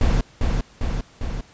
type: noise with echo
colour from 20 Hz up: brown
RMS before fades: -17 dBFS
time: 0.01-0.21 s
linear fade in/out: 2 ms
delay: 400 ms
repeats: 3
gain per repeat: -3 dB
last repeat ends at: 1.41 s
effects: pink hiss -51 dBFS RMS until 1.53 s + resampled to 16000 Hz